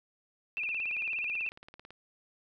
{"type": "tone with vibrato", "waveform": "sine", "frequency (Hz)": 2549, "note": "D#7", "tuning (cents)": 41, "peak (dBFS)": -31, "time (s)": [0.57, 1.49], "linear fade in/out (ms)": 0, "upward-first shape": "sine", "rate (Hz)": 17, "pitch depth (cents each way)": 110}
{"type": "click train", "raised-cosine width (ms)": 0.3, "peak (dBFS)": -33, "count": 25, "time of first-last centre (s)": [0.58, 1.906], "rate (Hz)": 18.1}
{"effects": []}